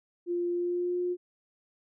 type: tone with pitch glide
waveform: sine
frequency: 349.2 to 356.5 Hz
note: F4 to F4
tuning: 0 to +36 cents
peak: -27 dBFS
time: 0.26-1.17 s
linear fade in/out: 50 ms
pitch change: +36 cents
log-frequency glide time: 0.51-0.99 s
effects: none